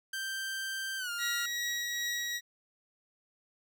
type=tone with pitch glide; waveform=sawtooth; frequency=1568 to 1405 Hz; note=G6 to F6; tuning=0 to +10 cents; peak=-31 dBFS; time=0.13-1.46 s; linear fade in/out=5 ms; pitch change=-190 cents; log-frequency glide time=0.98-1.11 s
type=tone with tremolo; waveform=20% pulse; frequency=1912 Hz; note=A#6; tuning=43 cents sharp; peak=-26 dBFS; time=1.18-2.41 s; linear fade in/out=50 ms; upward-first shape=triangle; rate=2.5 Hz; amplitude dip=25%
effects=none